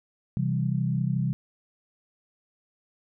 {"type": "chord", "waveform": "sine", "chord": "C major", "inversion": "none", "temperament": "equal", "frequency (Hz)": [130.81, 164.81, 196], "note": ["C3", "E3", "G3"], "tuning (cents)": [0, 0, 0], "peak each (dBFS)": [-26, -28, -30], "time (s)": [0.37, 1.33], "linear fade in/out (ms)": 0, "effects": []}